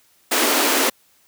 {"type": "high-pass noise", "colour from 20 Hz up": "pink", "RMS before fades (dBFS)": -18, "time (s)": [0.31, 0.9], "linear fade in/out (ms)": 10, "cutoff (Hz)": 240, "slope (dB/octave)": 96, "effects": ["white hiss -58 dBFS RMS until 1.27 s", "high-pass 60 Hz 12 dB/octave"]}